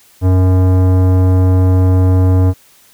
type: tone with tanh clipping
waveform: sine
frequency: 92.6 Hz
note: F#2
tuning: 2 cents sharp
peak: -9 dBFS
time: 0.21-2.54 s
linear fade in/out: 50 ms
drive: 17 dB
effects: white hiss -47 dBFS RMS until 2.93 s